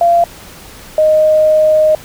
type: tone pair in turn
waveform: sine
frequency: 687 / 619.7 Hz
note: F5 / D#5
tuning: -29 / -7 cents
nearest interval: major second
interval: 178 cents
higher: first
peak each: -6 dBFS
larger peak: neither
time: 0.01-0.24 / 0.98-1.95 s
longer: second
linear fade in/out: 2 ms
effects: pink hiss -35 dBFS RMS until 2.04 s